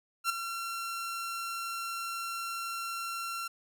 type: tone with ADSR envelope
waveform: sawtooth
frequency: 1363 Hz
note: F6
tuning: 43 cents flat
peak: -21 dBFS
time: 0.24-3.48 s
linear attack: 57 ms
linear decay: 8 ms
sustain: -10 dB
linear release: 9 ms
effects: none